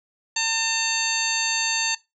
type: harmonic tone with a mistuned harmonic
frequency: 900 Hz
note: A5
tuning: 39 cents sharp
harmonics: 1 / 2 / 3 / 4 / 5 / 7 / 8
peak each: -31 / -31 / -28 / -32 / -27 / -28 / -29 dBFS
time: 0.36-1.95 s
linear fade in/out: 5 ms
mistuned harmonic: 8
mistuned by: +16 cents
effects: noise-tail reverb RT60 0.2 s tail -19 dB re dry